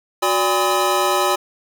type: tone cluster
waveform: square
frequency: 367.1 / 580 / 810 / 1010 / 1270 Hz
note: F#4 / D5 / G#5 / B5 / D#6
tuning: -14 / -22 / -43 / +39 / +35 cents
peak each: -23 dBFS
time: 0.22-1.36 s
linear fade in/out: 10 ms
effects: none